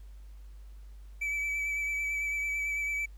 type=tone with vibrato; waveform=triangle; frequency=2302 Hz; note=D7; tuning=35 cents flat; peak=-28 dBFS; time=1.21-3.06 s; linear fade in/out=10 ms; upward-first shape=sine; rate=9 Hz; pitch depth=21 cents each way; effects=added 50 Hz sine -45 dBFS peak until 3.17 s + pink hiss -67 dBFS RMS until 3.17 s